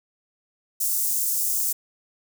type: high-pass noise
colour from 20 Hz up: white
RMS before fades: -24 dBFS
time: 0.8-1.73 s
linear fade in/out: 10 ms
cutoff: 6600 Hz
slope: 24 dB/octave
effects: none